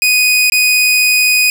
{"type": "tone with dropouts", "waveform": "sawtooth", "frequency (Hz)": 2489, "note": "D#7", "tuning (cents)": 0, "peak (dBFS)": -5, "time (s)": [0.02, 1.5], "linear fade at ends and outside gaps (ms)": 1, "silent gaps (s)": [0.499, 0.521], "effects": []}